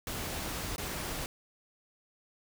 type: noise with dropouts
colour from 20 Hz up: pink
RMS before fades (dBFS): -37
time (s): 0.07-1.26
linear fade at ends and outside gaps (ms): 1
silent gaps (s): 0.761-0.781
effects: none